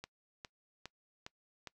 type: click train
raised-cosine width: 0.2 ms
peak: -27 dBFS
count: 5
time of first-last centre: 0.04-1.673 s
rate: 2.45 Hz
effects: noise-tail reverb RT60 0.1 s tail -23 dB re dry